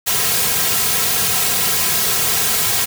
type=noise with comb filter; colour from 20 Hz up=white; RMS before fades=-17 dBFS; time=0.06-2.86 s; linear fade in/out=20 ms; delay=3.4 ms; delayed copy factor=-1; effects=none